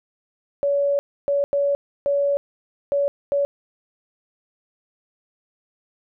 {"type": "tone bursts at uneven times", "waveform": "sine", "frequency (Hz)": 566, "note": "C#5", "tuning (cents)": 36, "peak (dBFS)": -17, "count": 6, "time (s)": [[0.63, 0.99], [1.28, 1.44], [1.53, 1.75], [2.06, 2.37], [2.92, 3.08], [3.32, 3.45]], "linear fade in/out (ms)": 0, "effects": []}